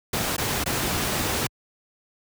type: noise with dropouts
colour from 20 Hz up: pink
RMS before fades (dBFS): -25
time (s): 0.13-1.47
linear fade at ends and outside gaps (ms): 5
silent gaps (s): 0.366-0.38 / 0.64-0.659
effects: high-pass 60 Hz 12 dB/octave